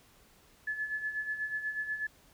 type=tone with tremolo; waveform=sine; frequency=1722 Hz; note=A6; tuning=38 cents flat; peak=-30 dBFS; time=0.67-2.07 s; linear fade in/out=5 ms; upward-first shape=sine; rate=8.2 Hz; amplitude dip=65%; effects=pink hiss -62 dBFS RMS until 2.33 s